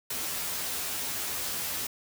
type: noise with comb filter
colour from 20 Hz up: white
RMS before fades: -33 dBFS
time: 0.1-1.87 s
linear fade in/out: 5 ms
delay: 12 ms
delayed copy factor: +1
effects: none